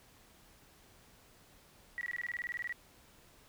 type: tone bursts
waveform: sine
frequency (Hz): 1931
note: B6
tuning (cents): -39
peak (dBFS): -35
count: 15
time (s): 1.98-2.725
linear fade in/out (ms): 0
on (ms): 31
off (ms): 20
effects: pink hiss -62 dBFS RMS until 3.48 s